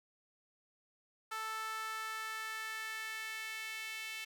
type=tone with high-pass filter sweep; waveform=sawtooth; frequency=440 Hz; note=A4; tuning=in tune; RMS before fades=-42 dBFS; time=1.31-4.25 s; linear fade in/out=10 ms; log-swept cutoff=1200 to 2400 Hz; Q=2.8; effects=none